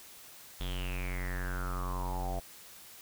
square tone with low-pass filter sweep, 45.36 Hz, F#1, 34 cents flat, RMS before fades -35 dBFS, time 0.6-2.4 s, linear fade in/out 10 ms, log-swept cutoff 3500 to 690 Hz, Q 9.6, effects white hiss -52 dBFS RMS until 3.01 s

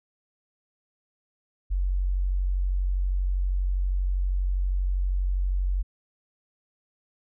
sine tone, 46.25 Hz, F#1, in tune, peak -22 dBFS, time 1.7-5.83 s, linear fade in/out 20 ms, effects none

